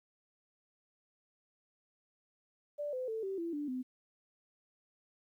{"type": "tone with pitch steps", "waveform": "sine", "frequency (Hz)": [586, 510.1, 444.1, 386.6, 336.6, 293, 255.1], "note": ["D5", "C5", "A4", "G4", "E4", "D4", "C4"], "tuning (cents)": [-4, -44, 16, -24, 36, -4, -44], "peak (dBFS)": -35, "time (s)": [2.78, 3.83], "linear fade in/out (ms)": 20, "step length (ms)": 150, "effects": ["12-bit"]}